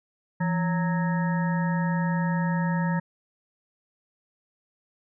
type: harmonic tone with a mistuned harmonic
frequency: 185 Hz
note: F#3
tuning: in tune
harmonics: 1 / 3 / 5 / 7 / 9 / 10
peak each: -23 / -37 / -32 / -43 / -37 / -38 dBFS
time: 0.4-3 s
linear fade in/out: 10 ms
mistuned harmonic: 1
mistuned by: -150 cents
effects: none